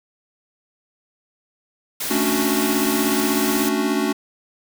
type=noise; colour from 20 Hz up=white; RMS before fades=-26 dBFS; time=2-3.69 s; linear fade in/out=5 ms
type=chord; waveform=square; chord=D major seventh; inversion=second; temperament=equal; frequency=220 / 277.2 / 293.7 / 370 Hz; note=A3 / C#4 / D4 / F#4; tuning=0 / 0 / 0 / 0 cents; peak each=-25 dBFS; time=2.1-4.13 s; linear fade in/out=10 ms
effects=none